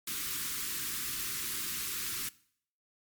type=band-stop noise; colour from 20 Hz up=white; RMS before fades=-36 dBFS; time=0.07-2.29 s; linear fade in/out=5 ms; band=400 to 1100 Hz; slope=48 dB/octave; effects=noise-tail reverb RT60 0.6 s tail -20 dB re dry + MP3 96 kbps